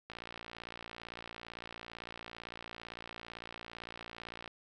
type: click train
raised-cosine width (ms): 0.3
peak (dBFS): -28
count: 254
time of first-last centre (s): 0.1-4.477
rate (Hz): 57.8
effects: none